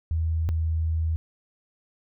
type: tone pair in turn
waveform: sine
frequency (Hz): 80.9 / 80.56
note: E2 / E2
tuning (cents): -32 / -39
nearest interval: unison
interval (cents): 7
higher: first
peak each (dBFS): -22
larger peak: neither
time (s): 0.11-0.49 / 0.49-1.16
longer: second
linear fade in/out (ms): 0
effects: none